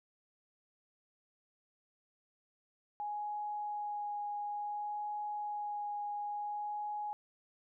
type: tone with vibrato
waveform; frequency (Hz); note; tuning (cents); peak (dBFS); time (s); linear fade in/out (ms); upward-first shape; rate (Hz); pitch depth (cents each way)
sine; 830.6; G#5; 0; -36; 3-7.13; 0; sine; 0.57; 10
effects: none